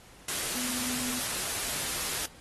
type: tone in noise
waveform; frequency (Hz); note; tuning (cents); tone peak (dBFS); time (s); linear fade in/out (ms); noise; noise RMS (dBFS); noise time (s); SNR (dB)
sine; 249.3; B3; +16; -38; 0.55-1.19; 5; white; -32; 0.28-2.26; -9
effects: pink hiss -54 dBFS RMS until 2.4 s + AAC 32 kbps